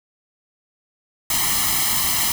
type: noise with comb filter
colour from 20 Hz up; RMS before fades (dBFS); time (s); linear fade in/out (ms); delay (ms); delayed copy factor
white; -20; 1.3-2.32; 2; 0.98; +0.85
effects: none